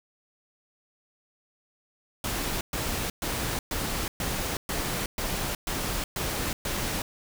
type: noise bursts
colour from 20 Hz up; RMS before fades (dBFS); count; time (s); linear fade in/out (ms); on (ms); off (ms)
pink; -30; 10; 2.24-7.02; 2; 370; 120
effects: none